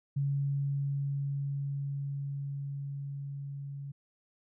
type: tone with level ramp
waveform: sine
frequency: 140.1 Hz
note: C#3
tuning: 19 cents sharp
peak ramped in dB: -27 to -38 dBFS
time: 0.16-3.92 s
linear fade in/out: 10 ms
effects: none